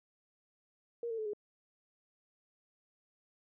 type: tone with pitch steps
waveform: sine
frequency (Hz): 470.2 / 451.6 / 433.7 / 416.5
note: A#4 / A4 / A4 / G#4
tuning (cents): +15 / +45 / -25 / +5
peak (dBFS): -35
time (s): 1.03-1.334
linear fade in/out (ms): 2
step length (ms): 76
effects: none